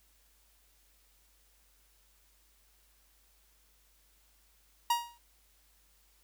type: tone with exponential decay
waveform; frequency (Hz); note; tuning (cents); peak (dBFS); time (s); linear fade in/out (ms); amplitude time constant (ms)
45% pulse; 947; A#5; +27; -23; 4.9-5.18; 5; 59
effects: added 50 Hz sine -68 dBFS peak until 6.23 s + white hiss -68 dBFS RMS until 6.23 s